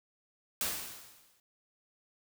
white noise with exponential decay, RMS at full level -31 dBFS, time 0.61-1.4 s, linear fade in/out 1 ms, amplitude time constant 170 ms, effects none

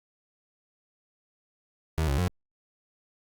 30% pulse tone with pitch steps, 79.2 / 68.9 / 90.1 Hz, D#2 / C#2 / F#2, +31 / -10 / -45 cents, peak -21 dBFS, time 1.98-2.28 s, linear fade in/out 0 ms, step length 100 ms, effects Opus 48 kbps

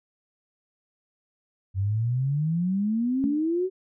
sine exponential sweep, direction up, 93.1 to 383.4 Hz, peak -22 dBFS, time 1.74-3.7 s, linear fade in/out 50 ms
sine tone with exponential decay, 221.3 Hz, A3, 10 cents sharp, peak -22 dBFS, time 3.24-3.51 s, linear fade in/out 0 ms, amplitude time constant 57 ms
effects none

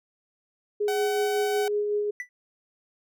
sine tone with tremolo, 415.3 Hz, G#4, in tune, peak -22 dBFS, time 0.8-2.11 s, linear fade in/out 10 ms, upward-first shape sine, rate 5.4 Hz, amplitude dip 30%
sawtooth tone, 755 Hz, F#5, 35 cents sharp, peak -25 dBFS, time 0.88-1.68 s, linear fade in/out 2 ms
triangle tone with exponential decay, 1975.5 Hz, B6, in tune, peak -25 dBFS, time 2.2-2.29 s, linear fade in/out 1 ms, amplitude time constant 19 ms
effects none

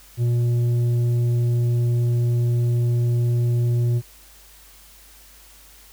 sine tone with tanh clipping, 119.8 Hz, A#2, 48 cents sharp, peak -18 dBFS, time 0.17-4.02 s, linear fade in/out 50 ms, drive 6 dB, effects added 50 Hz sine -51 dBFS peak until 5.92 s + white hiss -49 dBFS RMS until 5.92 s

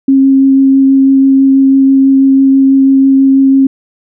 sine tone with vibrato, 269.7 Hz, C#4, 47 cents flat, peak -3 dBFS, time 0.08-3.67 s, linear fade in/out 5 ms, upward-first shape sine, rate 6.1 Hz, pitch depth 8 cents each way, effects none

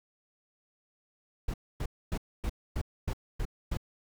brown noise bursts, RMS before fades -31 dBFS, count 8, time 1.48-3.772 s, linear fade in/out 5 ms, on 59 ms, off 260 ms, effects none

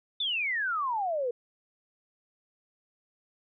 sine exponential sweep, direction down, 3613 to 466.2 Hz, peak -27 dBFS, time 0.2-1.31 s, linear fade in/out 5 ms, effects none

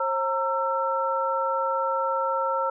sine tone cluster, 536 / 921 / 1338 Hz, C5 / A#5 / E6, +42 / -21 / +25 cents, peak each -27 dBFS, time 0-2.7 s, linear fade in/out 5 ms, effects none

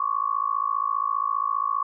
sine tone with amplitude modulation, 1120 Hz, C#6, 18 cents sharp, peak -18 dBFS, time 0-1.83 s, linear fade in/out 5 ms, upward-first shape sine, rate 55 Hz, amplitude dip 100%, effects none

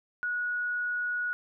sine tone, 1459 Hz, F#6, 25 cents flat, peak -28 dBFS, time 0.23-1.33 s, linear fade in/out 0 ms, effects none

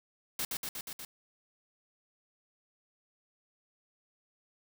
white noise with echo, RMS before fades -34 dBFS, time 0.39-0.45 s, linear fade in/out 2 ms, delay 120 ms, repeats 5, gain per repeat -2 dB, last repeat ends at 1.05 s, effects none

